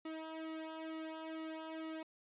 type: tone with flanger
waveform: sawtooth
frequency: 319 Hz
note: D#4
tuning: 43 cents sharp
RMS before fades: -45 dBFS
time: 0.05-2.03 s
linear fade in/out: 5 ms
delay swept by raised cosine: 1.9 to 2.69 ms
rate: 2.2 Hz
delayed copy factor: -1
effects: resampled to 8000 Hz